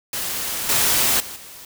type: noise with level steps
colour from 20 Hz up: white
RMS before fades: -26 / -18 / -34 / -40 dBFS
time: 0.13-1.65 s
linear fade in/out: 2 ms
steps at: 0.69 / 1.2 / 1.36 s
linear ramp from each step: 2 ms
effects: none